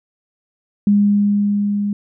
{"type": "tone with level ramp", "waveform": "sine", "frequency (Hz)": 204.2, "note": "G#3", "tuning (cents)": -29, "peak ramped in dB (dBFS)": [-9, -17], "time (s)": [0.87, 1.93], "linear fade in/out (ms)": 2, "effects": []}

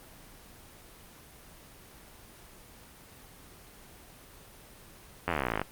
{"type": "slowing click train", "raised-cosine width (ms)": 0.5, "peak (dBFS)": -13, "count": 23, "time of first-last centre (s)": [5.28, 5.616], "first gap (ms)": 11, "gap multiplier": 1.03, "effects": ["pink hiss -52 dBFS RMS until 5.71 s", "Opus 24 kbps"]}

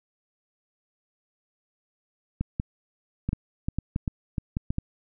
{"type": "clicks", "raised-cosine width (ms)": 5, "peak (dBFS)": -14, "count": 12, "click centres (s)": [2.41, 2.599, 3.29, 3.331, 3.685, 3.786, 3.961, 4.078, 4.382, 4.569, 4.705, 4.784], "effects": []}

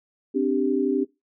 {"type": "chord", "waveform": "sine", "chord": "C suspended second", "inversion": "none", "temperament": "equal", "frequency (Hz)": [261.6, 293.7, 392], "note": ["C4", "D4", "G4"], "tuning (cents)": [0, 0, 0], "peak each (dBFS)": -24, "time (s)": [0.34, 1.05], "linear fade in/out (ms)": 20, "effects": ["noise-tail reverb RT60 0.2 s tail -20 dB re dry"]}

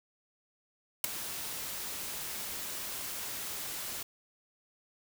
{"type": "noise with ADSR envelope", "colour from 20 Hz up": "white", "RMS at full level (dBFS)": -24, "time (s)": [1.04, 4.03], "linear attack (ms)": 3, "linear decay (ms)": 8, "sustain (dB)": -15, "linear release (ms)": 5, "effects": []}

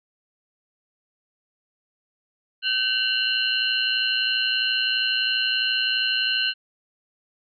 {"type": "tone cluster", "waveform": "sine", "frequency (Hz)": [1536, 2750, 2873, 2985, 4160], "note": ["G6", "F7", "F7", "F#7", "C8"], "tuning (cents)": [-36, -27, 48, 15, -11], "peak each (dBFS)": -27, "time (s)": [2.62, 6.54], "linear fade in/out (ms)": 50, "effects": []}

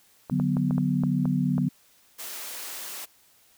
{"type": "clicks", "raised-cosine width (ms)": 1, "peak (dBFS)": -21, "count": 8, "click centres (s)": [0.298, 0.399, 0.569, 0.709, 0.781, 1.036, 1.255, 1.581]}
{"type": "chord", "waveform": "sine", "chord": "B minor", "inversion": "first", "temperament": "equal", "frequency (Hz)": [146.83, 185, 246.9], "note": ["D3", "F#3", "B3"], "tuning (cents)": [0, 0, 0], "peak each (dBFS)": -26, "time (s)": [0.31, 1.69], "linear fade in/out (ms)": 10}
{"type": "high-pass noise", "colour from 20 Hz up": "white", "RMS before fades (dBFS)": -37, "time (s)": [2.18, 3.06], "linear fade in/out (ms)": 20, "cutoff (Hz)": 340, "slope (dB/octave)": 12}
{"effects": ["white hiss -60 dBFS RMS until 3.57 s"]}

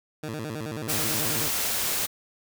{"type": "tone with vibrato", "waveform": "15% pulse", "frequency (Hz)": 130.81, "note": "C3", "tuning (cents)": 0, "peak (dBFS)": -25, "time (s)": [0.23, 1.48], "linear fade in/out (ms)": 5, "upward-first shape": "square", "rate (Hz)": 9.3, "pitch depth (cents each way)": 280}
{"type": "noise", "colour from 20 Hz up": "white", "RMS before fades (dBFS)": -27, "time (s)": [0.88, 2.07], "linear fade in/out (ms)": 20}
{"effects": []}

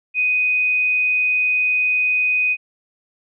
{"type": "tone", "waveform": "sine", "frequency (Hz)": 2496, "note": "D#7", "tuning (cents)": 5, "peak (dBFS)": -15, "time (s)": [0.14, 2.57], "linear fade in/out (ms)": 50, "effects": []}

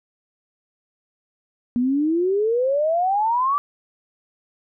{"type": "exponential sweep", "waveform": "sine", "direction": "up", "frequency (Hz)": [237, 1174.7], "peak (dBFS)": -17, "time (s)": [1.76, 3.58], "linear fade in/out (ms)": 0, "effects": []}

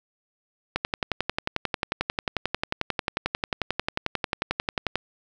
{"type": "click train", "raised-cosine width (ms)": 0.3, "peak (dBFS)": -8, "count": 48, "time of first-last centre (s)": [0.76, 4.956], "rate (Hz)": 11.2, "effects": []}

